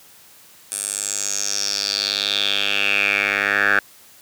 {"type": "tone with band-pass filter sweep", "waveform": "10% pulse", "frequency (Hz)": 100.8, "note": "G2", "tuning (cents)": 49, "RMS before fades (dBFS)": -21, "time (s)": [0.72, 3.79], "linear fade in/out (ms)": 0, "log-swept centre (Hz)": [9400, 1600], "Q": 5.6, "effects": ["white hiss -48 dBFS RMS until 4.21 s", "high-pass 60 Hz 12 dB/octave"]}